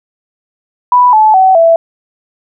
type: tone with pitch steps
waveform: sine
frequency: 987.8 / 864.9 / 757.3 / 663.1 Hz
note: B5 / A5 / F#5 / E5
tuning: 0 / -30 / +40 / +10 cents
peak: -3 dBFS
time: 0.92-1.76 s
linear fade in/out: 2 ms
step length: 210 ms
effects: none